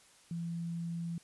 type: tone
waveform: sine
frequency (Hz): 168.9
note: E3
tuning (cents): +42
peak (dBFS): -35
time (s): 0.31-1.18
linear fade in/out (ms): 2
effects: white hiss -62 dBFS RMS until 1.23 s + resampled to 24000 Hz